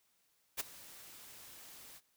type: noise with ADSR envelope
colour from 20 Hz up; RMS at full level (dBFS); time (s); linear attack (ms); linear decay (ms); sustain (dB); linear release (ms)
white; -34; 0.57-2.01; 33; 13; -20; 49
effects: white hiss -75 dBFS RMS until 2.16 s